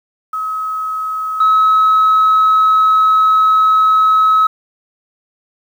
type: tone pair in turn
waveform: sine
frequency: 1279 / 1285.1 Hz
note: D#6 / E6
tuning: +47 / -44 cents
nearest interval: unison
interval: 9 cents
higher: second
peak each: -17 / -6 dBFS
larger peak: second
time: 0.33-1.4 / 1.4-4.47 s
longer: second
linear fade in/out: 5 ms
effects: tanh soft clip ceiling -5 dBFS + 7-bit